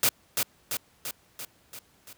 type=noise with echo; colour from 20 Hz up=white; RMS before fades=-22 dBFS; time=0.03-0.09 s; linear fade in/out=2 ms; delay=340 ms; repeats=6; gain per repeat=-4 dB; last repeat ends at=2.13 s; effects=pink hiss -62 dBFS RMS until 2.17 s + high-pass 60 Hz 12 dB/octave